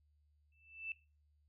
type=tone with exponential growth; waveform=sine; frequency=2649 Hz; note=E7; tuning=8 cents sharp; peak=-37 dBFS; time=0.52-0.92 s; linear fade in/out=2 ms; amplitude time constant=86 ms; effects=noise-tail reverb RT60 0.3 s tail -17 dB re dry + added 74 Hz sine -70 dBFS peak until 1.48 s